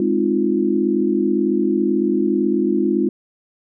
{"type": "chord", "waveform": "sine", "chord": "F minor seventh", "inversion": "first", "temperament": "equal", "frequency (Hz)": [207.7, 261.6, 311.1, 349.2], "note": ["Ab3", "C4", "Eb4", "F4"], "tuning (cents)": [0, 0, 0, 0], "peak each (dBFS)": [-21, -22, -21, -19], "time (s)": [0, 3.09], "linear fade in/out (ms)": 2, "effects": []}